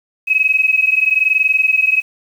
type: tone pair together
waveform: sine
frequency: 2541 / 2562 Hz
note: D#7 / E7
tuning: +36 / -50 cents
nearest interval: unison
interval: 14 cents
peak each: -14 dBFS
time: 0.27-2.02 s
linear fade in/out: 20 ms
effects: 7-bit